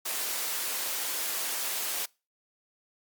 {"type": "high-pass noise", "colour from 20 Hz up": "white", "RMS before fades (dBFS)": -32, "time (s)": [0.05, 2.06], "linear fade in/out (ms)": 10, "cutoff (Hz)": 370, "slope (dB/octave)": 12, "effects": ["noise-tail reverb RT60 0.3 s tail -25 dB re dry", "Opus 48 kbps"]}